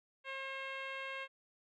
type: tone with low-pass filter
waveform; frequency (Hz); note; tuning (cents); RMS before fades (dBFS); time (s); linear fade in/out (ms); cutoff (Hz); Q
10% pulse; 537; C5; +45; -43; 0.24-1.28; 50; 2700; 1.5
effects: none